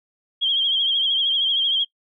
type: tone with vibrato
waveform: sine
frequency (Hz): 3222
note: G7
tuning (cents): +47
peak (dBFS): -17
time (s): 0.41-1.85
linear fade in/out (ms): 20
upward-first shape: triangle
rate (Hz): 13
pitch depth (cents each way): 72
effects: noise-tail reverb RT60 0.1 s tail -23 dB re dry